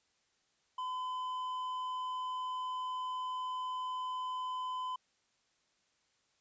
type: tone with hard clipping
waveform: sine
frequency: 1014 Hz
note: B5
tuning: 45 cents sharp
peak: -37 dBFS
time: 0.78-4.96 s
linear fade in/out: 5 ms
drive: 5 dB
effects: white hiss -75 dBFS RMS until 6.4 s + resampled to 16000 Hz